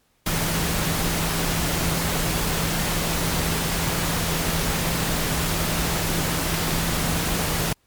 sine tone in noise, 164.81 Hz, E3, in tune, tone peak -28 dBFS, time 0.26-7.73 s, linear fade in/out 5 ms, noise pink, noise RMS -24 dBFS, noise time 0.26-7.73 s, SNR -7 dB, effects pink hiss -65 dBFS RMS until 7.86 s + MP3 96 kbps

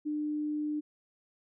sine tone, 300 Hz, D4, 37 cents sharp, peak -30 dBFS, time 0.05-0.81 s, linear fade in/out 20 ms, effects none

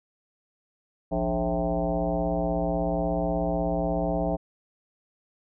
sine tone with frequency modulation, 415.3 Hz, G#4, in tune, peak -23 dBFS, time 1.11-4.37 s, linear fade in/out 20 ms, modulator 121 Hz, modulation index 2.9, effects none

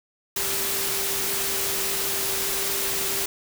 sine tone in noise, 392 Hz, G4, in tune, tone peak -35 dBFS, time 0.36-3.26 s, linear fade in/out 5 ms, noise white, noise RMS -26 dBFS, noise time 0.36-3.26 s, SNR -12 dB, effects none

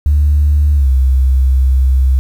sine tone with pitch glide, 73.2 to 65.59 Hz, D2 to C2, -5 to +5 cents, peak -6 dBFS, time 0.06-2.19 s, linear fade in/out 0 ms, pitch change -190 cents, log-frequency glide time 0.74-0.89 s, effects tanh soft clip ceiling -3 dBFS + 7-bit

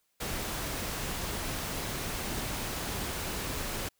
pink noise, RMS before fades -35 dBFS, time 0.2-3.89 s, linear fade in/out 10 ms, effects white hiss -75 dBFS RMS until 3.99 s

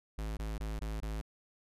square tone bursts, 53.6 Hz, A1, 45 cents flat, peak -36 dBFS, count 5, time 0.18-1.214 s, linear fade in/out 5 ms, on 190 ms, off 21 ms, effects resampled to 32000 Hz

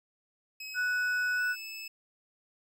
25% pulse tone with pitch glide, 2557 to 2611 Hz, D#7 to E7, +47 to -17 cents, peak -36 dBFS, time 0.6-1.88 s, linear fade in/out 5 ms, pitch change +36 cents, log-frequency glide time 1.36-1.41 s
sine tone, 1480 Hz, F#6, in tune, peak -27 dBFS, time 0.74-1.56 s, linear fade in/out 50 ms
effects none

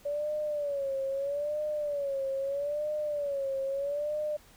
sine tone with vibrato, 571 Hz, D5, 49 cents flat, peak -29 dBFS, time 0.05-4.37 s, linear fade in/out 10 ms, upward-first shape sine, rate 0.78 Hz, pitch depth 100 cents each way, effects pink hiss -58 dBFS RMS until 4.56 s

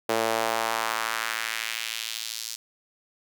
sawtooth tone with high-pass filter sweep, 112.8 Hz, A2, 44 cents sharp, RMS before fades -29 dBFS, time 0.09-2.56 s, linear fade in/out 5 ms, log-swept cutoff 470 to 5200 Hz, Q 1.5, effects none

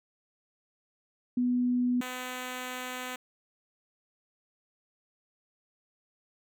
sine / 5% pulse tone pair in turn, 246.9 / 252.7 Hz, B3 / B3, 0 / +40 cents, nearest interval unison, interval 40 cents, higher second, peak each -24 dBFS, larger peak neither, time 1.37-2.01 / 2.01-3.16 s, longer second, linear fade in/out 5 ms, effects none

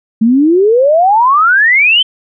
sine exponential sweep, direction up, 214.8 to 3150 Hz, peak -5 dBFS, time 0.21-2.03 s, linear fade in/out 10 ms, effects none

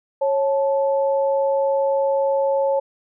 sine tone pair together, 549 / 872.3 Hz, C#5 / A5, -17 / -15 cents, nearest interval minor sixth, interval 802 cents, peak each -17 / -25 dBFS, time 0.21-2.8 s, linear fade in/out 10 ms, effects none

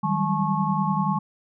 sine tone cluster, 157.2 / 190.1 / 200.4 / 860 / 1094 Hz, D#3 / F#3 / G3 / A5 / C#6, +18 / +47 / +38 / -40 / -23 cents, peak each -27 dBFS, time 0.03-1.19 s, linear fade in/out 10 ms, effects none

